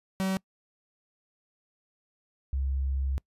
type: tone pair in turn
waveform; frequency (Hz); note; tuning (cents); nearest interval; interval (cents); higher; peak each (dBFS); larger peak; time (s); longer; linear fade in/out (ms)
45% pulse / sine; 190.5 / 67.35; G3 / C#2; -49 / -49; octave + tritone; 1800; first; -26; neither; 0.2-0.37 / 2.53-3.18; second; 0
effects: noise-tail reverb RT60 0.1 s tail -25 dB re dry + resampled to 32000 Hz